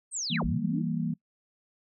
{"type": "linear two-way sweep", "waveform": "sine", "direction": "down then up", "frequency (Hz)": [8800, 33.69, 335.3], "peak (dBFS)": -30, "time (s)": [0.11, 0.83], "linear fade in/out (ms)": 50, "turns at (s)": 0.44}
{"type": "tone with exponential growth", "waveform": "sine", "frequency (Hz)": 3965, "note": "B7", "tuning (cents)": 6, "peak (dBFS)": -34, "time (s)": [0.26, 0.36], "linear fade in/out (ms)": 1, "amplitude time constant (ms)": 21}
{"type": "chord", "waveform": "sine", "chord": "E diminished", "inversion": "none", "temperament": "equal", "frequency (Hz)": [164.81, 196, 233.1], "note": ["E3", "G3", "Bb3"], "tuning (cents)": [0, 0, 0], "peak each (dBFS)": [-30, -34, -31], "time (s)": [0.3, 1.14], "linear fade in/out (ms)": 10}
{"effects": ["noise-tail reverb RT60 0.1 s tail -22 dB re dry"]}